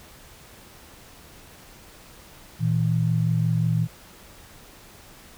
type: tone pair together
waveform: sine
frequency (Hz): 116.54 / 162.07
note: A#2 / E3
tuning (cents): 0 / -29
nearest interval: tritone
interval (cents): 571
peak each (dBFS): -22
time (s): 2.59-3.88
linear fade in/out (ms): 50
effects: pink hiss -48 dBFS RMS until 5.37 s